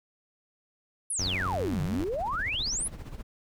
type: exponential two-way sweep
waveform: sine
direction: down then up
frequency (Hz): 11175 to 141.4 to 11175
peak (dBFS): -28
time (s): 1.1-2.88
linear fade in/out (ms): 5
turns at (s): 1.82
type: tone with vibrato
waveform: sawtooth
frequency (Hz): 92.5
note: F#2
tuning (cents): 0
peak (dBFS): -29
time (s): 1.19-2.04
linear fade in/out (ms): 0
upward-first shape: triangle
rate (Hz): 6.4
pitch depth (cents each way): 12
type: noise with tremolo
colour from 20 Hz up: brown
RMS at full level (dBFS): -37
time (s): 1.19-3.23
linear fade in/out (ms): 20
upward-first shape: sine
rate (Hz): 15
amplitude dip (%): 65
effects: none